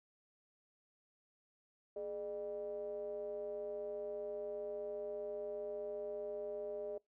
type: ring-modulated tone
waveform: triangle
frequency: 92.5 Hz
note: F#2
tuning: in tune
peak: -35 dBFS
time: 1.96-6.98 s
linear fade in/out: 5 ms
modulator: 511 Hz
effects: noise-tail reverb RT60 0.2 s tail -26 dB re dry